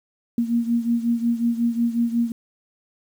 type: beating tone pair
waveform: sine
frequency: 233.1 / 238.6 Hz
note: A#3 / A#3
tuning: 0 / +41 cents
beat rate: 5.5 Hz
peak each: -20 / -24 dBFS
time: 0.38-2.32 s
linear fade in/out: 2 ms
effects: 8-bit